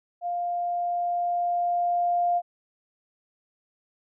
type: tone with level ramp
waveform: sine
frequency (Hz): 701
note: F5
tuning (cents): +6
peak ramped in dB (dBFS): -26 to -20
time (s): 0.21-2.42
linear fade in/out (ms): 50
effects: none